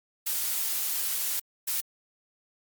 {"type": "noise bursts at uneven times", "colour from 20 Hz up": "blue", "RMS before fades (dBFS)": -29, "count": 2, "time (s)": [[0.26, 1.4], [1.67, 1.81]], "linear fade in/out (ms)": 10, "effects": ["Opus 48 kbps"]}